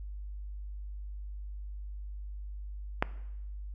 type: click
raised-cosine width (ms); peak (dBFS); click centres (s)
0.5; -10; 3.025
effects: noise-tail reverb RT60 0.9 s tail -18 dB re dry + added 50 Hz sine -38 dBFS peak until 3.74 s